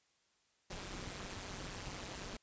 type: noise with amplitude modulation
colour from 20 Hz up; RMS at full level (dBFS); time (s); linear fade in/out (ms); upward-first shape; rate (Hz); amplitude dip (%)
pink; -42; 0.7-2.37; 5; sine; 193; 80
effects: white hiss -75 dBFS RMS until 2.42 s + resampled to 16000 Hz